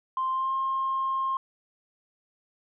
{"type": "tone with pitch glide", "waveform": "sine", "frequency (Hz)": [1046.5, 1065.4], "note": ["C6", "C6"], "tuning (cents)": [0, 31], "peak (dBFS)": -24, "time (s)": [0.17, 1.37], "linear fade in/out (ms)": 2, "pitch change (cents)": 31, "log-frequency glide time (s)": [0.32, 0.54], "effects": ["tanh soft clip ceiling -20 dBFS"]}